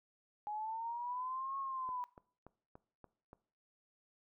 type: linear two-way sweep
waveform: sine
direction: up then down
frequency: 830.6 to 1096 to 980 Hz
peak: -38 dBFS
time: 0.47-2.04 s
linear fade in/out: 0 ms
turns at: 1.58 s
type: click train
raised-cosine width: 1 ms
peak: -39 dBFS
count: 6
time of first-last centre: 1.89-3.331 s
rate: 3.47 Hz
effects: noise-tail reverb RT60 0.5 s tail -20 dB re dry